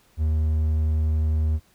triangle tone, 77.78 Hz, D#2, in tune, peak -17 dBFS, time 0.17-1.6 s, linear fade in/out 50 ms, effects pink hiss -60 dBFS RMS until 1.74 s

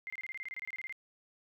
sine tone bursts, 2093 Hz, C7, in tune, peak -38 dBFS, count 16, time 0.07-0.925 s, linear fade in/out 0 ms, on 30 ms, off 25 ms, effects none

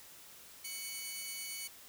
10% pulse tone pair together, 2235 / 2983 Hz, C#7 / F#7, +14 / +13 cents, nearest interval perfect fourth, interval 499 cents, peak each -33 / -38 dBFS, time 0.64-1.68 s, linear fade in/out 10 ms, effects white hiss -55 dBFS RMS until 1.88 s

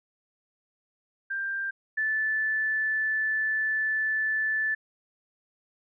sine tone pair in turn, 1586 / 1749.5 Hz, G6 / A6, +20 / -10 cents, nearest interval major second, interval 170 cents, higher second, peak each -28 / -24 dBFS, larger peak second, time 1.3-1.71 / 1.97-4.75 s, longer second, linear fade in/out 10 ms, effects none

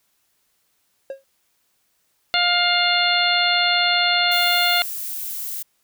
triangle tone with exponential decay, 542 Hz, C#5, 39 cents flat, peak -22 dBFS, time 1.1-1.24 s, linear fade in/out 2 ms, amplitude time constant 29 ms
harmonic tone, 705 Hz, F5, 16 cents sharp, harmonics 1 / 2 / 3 / 4 / 5 / 6, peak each -23 / -23 / -23 / -23 / -23 / -23 dBFS, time 2.34-4.82 s, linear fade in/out 0 ms
violet noise, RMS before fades -29 dBFS, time 4.31-5.63 s, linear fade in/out 10 ms
effects white hiss -67 dBFS RMS until 5.83 s

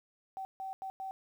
sine tone bursts at uneven times, 768 Hz, G5, 36 cents flat, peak -37 dBFS, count 4, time 0.37-0.45 / 0.6-0.73 / 0.82-0.9 / 1-1.11 s, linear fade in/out 0 ms, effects 11-bit

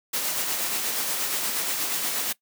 white noise with tremolo, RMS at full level -26 dBFS, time 0.13-2.33 s, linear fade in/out 10 ms, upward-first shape sine, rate 8.4 Hz, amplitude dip 30%, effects noise-tail reverb RT60 0.1 s tail -20 dB re dry + high-pass 200 Hz 12 dB/octave

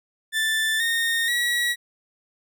30% pulse tone with pitch steps, 1765 / 1842.1 / 1922.5 Hz, A6 / A#6 / B6, +5 / -21 / -47 cents, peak -18 dBFS, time 0.32-1.76 s, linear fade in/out 50 ms, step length 480 ms, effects none

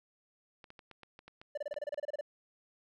clicks, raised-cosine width 0.3 ms, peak -35 dBFS, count 10, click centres 0.642 / 0.704 / 0.792 / 0.913 / 1.033 / 1.191 / 1.28 / 1.415 / 1.741 / 1.943 s
triangle tone bursts, 587.3 Hz, D5, in tune, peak -32 dBFS, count 13, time 1.55-2.211 s, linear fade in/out 5 ms, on 25 ms, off 28 ms
effects none

